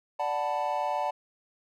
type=chord; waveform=triangle; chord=B minor seventh; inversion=first; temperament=equal; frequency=587.3 / 740 / 880 / 987.8 Hz; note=D5 / F#5 / A5 / B5; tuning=0 / 0 / 0 / 0 cents; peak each=-31 / -30 / -29 / -34 dBFS; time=0.19-1.11 s; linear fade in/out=10 ms; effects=none